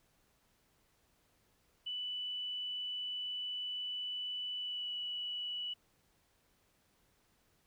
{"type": "tone with pitch glide", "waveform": "sine", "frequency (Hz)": [2978, 2949], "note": ["F#7", "F#7"], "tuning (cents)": [11, -6], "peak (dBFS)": -37, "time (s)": [1.86, 5.74], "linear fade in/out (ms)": 10, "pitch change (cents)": -17, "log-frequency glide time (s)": [4.56, 4.9], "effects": ["pink hiss -73 dBFS RMS until 7.66 s"]}